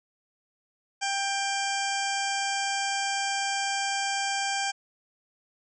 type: harmonic tone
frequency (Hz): 791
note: G5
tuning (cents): +15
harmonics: 1 / 2 / 3 / 4 / 6 / 7 / 8 / 9 / 10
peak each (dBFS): -30 / -33 / -35 / -36 / -38 / -38 / -39 / -40 / -40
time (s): 1.01-4.72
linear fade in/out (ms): 20
effects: none